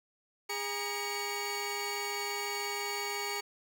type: tone cluster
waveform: 20% pulse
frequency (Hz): 408.8 / 946 / 2247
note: G#4 / A#5 / C#7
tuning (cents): -27 / +25 / +23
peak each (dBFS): -33 / -36 / -32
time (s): 0.49-3.41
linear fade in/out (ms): 10
effects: none